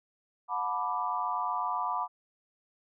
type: chord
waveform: sine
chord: B minor seventh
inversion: second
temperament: equal with one note detuned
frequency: 723.9 / 880 / 987.8 / 1174.7 Hz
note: F#5 / A5 / B5 / D6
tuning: -38 / 0 / 0 / 0 cents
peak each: -36 / -37 / -32 / -34 dBFS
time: 0.48-2.08 s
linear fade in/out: 50 ms
effects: none